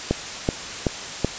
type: click train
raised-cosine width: 2 ms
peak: -5 dBFS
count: 4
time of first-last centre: 0.11-1.246 s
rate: 2.64 Hz
effects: white hiss -32 dBFS RMS until 1.38 s + resampled to 16000 Hz